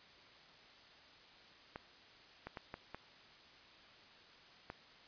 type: clicks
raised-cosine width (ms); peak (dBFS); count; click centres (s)
0.5; -29; 6; 1.759 / 2.47 / 2.572 / 2.741 / 2.946 / 4.701
effects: white hiss -60 dBFS RMS until 5.07 s + resampled to 11025 Hz